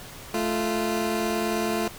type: tone pair together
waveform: 20% pulse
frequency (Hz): 218.3 / 346.9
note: A3 / F4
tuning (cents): -13 / -12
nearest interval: minor sixth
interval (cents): 801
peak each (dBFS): -22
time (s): 0.34-1.88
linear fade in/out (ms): 2
effects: pink hiss -42 dBFS RMS until 1.98 s